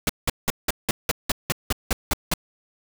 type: noise bursts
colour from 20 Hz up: pink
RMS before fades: -21 dBFS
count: 12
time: 0.07-2.338 s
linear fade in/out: 2 ms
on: 24 ms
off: 180 ms
effects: none